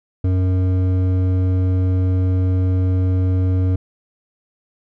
sine tone with hard clipping, 92.5 Hz, F#2, in tune, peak -16 dBFS, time 0.24-3.76 s, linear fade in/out 5 ms, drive 10 dB, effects none

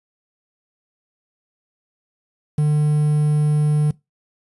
triangle tone with quantisation, 150 Hz, D3, 37 cents sharp, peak -12 dBFS, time 2.58-3.91 s, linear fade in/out 5 ms, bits 7, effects noise-tail reverb RT60 0.2 s tail -21 dB re dry + resampled to 24000 Hz

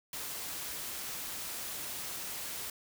white noise, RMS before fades -40 dBFS, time 0.13-2.7 s, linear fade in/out 2 ms, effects none

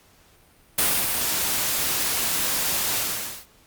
white noise with ADSR envelope, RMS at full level -19 dBFS, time 0.78-3.46 s, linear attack 6 ms, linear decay 290 ms, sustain -5 dB, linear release 490 ms, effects pink hiss -56 dBFS RMS until 3.66 s + Opus 48 kbps

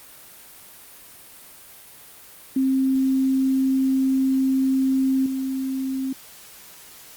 sine tone with level steps, 265.1 Hz, C4, 23 cents sharp, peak -17 / -23 dBFS, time 2.56-6.13 s, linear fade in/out 5 ms, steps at 5.26 s, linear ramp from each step 2 ms, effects white hiss -45 dBFS RMS until 7.16 s + Opus 32 kbps

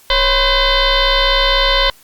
sine tone with frequency modulation, 1519 Hz, F#6, 45 cents sharp, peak -10 dBFS, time 0.1-1.9 s, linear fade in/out 2 ms, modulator 517 Hz, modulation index 4.9, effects white hiss -47 dBFS RMS until 2.03 s + Opus 48 kbps

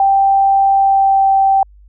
sine tone with pitch glide, 784 to 778.6 Hz, G5 to G5, 0 to -12 cents, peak -8 dBFS, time 0-1.63 s, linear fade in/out 2 ms, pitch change -12 cents, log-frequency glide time 0.73-1.3 s, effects added 50 Hz sine -40 dBFS peak until 1.88 s

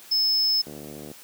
triangle tone, 5220 Hz, E8, 18 cents flat, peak -18 dBFS, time 0.11-0.62 s, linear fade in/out 10 ms
click train, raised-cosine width 2 ms, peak -25 dBFS, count 34, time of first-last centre 0.67-1.115 s, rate 74.2 Hz
effects white hiss -47 dBFS RMS until 1.23 s + high-pass 150 Hz 12 dB/octave

